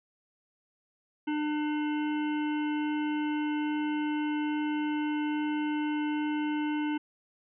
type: harmonic tone with a mistuned harmonic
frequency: 300.2 Hz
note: D4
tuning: 38 cents sharp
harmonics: 1 / 3 / 5 / 7 / 9 / 10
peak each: -28 / -38 / -42 / -45 / -47 / -48 dBFS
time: 1.27-6.98 s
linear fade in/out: 10 ms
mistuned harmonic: 7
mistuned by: +17 cents
effects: none